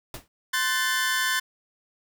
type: noise with exponential decay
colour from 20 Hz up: pink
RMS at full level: -32 dBFS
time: 0.14-0.28 s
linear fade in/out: 2 ms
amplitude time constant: 29 ms
type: chord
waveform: sawtooth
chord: F# diminished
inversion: second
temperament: equal with one note detuned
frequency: 1046.5 / 1518.1 / 1760 Hz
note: C6 / F#6 / A6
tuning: 0 / +44 / 0 cents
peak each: -26 / -24 / -22 dBFS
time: 0.53-1.4 s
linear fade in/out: 10 ms
effects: none